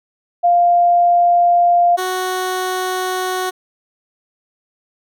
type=tone pair in turn; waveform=sine / 15% pulse; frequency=698.5 / 370 Hz; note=F5 / F#4; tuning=0 / 0 cents; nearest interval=major seventh; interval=1100 cents; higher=first; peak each=-9 / -12 dBFS; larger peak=first; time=0.43-1.97 / 1.97-3.51 s; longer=neither; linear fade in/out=20 ms; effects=none